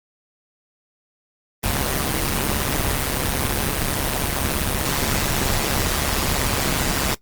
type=noise with amplitude modulation; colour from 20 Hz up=pink; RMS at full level=-18 dBFS; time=1.63-7.15 s; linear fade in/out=10 ms; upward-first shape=sine; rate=139 Hz; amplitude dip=80%; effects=noise-tail reverb RT60 0.1 s tail -18 dB re dry + Opus 32 kbps